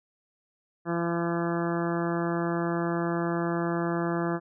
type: harmonic tone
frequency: 170 Hz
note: F3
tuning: 46 cents flat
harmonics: 1 / 2 / 3 / 4 / 5 / 6 / 7 / 8 / 9 / 10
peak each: -30 / -29 / -37 / -35 / -40 / -40 / -38 / -41 / -42 / -41 dBFS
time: 0.85-4.4 s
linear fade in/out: 50 ms
effects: none